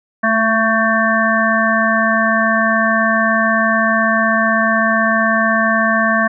harmonic tone with a mistuned harmonic, 223.3 Hz, A3, 26 cents sharp, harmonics 1 / 3 / 5 / 7 / 8, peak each -18 / -18 / -18 / -18 / -18 dBFS, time 0.23-6.28 s, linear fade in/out 10 ms, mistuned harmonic 1, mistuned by -18 cents, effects none

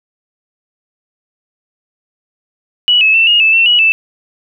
sine tone with pitch steps, 2937 / 2591 / 2675 / 2860 / 2627 / 2697 / 2919 / 2642 Hz, F#7 / E7 / E7 / F7 / E7 / E7 / F#7 / E7, -13 / -30 / +25 / +41 / -7 / +39 / -24 / +3 cents, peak -6 dBFS, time 2.88-3.92 s, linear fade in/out 0 ms, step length 130 ms, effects none

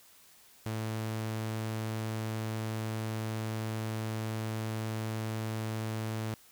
sawtooth tone, 110 Hz, A2, in tune, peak -29 dBFS, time 0.66-6.34 s, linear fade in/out 0 ms, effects white hiss -59 dBFS RMS until 6.51 s

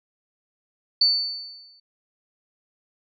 sine tone with exponential decay, 4500 Hz, C#8, 25 cents sharp, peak -13 dBFS, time 1.01-1.8 s, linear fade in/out 5 ms, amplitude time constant 170 ms, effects none

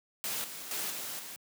white noise with level steps, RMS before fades -35 / -43 / -35 / -39 / -44 dBFS, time 0.24-1.36 s, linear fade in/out 0 ms, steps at 0.44 / 0.71 / 0.9 / 1.19 s, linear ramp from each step 2 ms, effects high-pass 150 Hz 12 dB/octave

